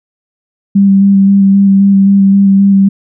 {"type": "tone with vibrato", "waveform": "sine", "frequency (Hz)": 196.7, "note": "G3", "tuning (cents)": 6, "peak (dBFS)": -3, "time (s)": [0.75, 2.89], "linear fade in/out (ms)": 10, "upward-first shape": "square", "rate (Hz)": 3.8, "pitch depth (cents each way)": 13, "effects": []}